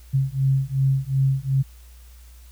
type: beating tone pair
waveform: sine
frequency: 133.6 / 136.3 Hz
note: C3 / C#3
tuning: +36 / -29 cents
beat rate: 2.7 Hz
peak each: -21 dBFS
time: 0.13-1.63 s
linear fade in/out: 20 ms
effects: added 60 Hz sine -43 dBFS peak until 2.51 s + white hiss -55 dBFS RMS until 2.51 s